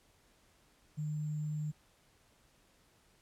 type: tone with sample-and-hold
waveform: sine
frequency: 151.6 Hz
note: D#3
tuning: 45 cents flat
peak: -34 dBFS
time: 0.97-1.72 s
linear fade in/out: 20 ms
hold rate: 7350 Hz
effects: pink hiss -68 dBFS RMS until 3.21 s + low-pass 12000 Hz 12 dB/octave